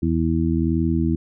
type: harmonic tone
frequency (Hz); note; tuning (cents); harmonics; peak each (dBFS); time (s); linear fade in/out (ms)
81.6; E2; -17; 1 / 2 / 3 / 4; -23 / -23 / -23 / -23; 0.02-1.16; 10
effects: none